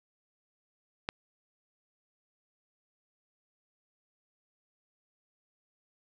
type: click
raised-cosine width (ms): 0.3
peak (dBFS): -15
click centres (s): 1.089
effects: none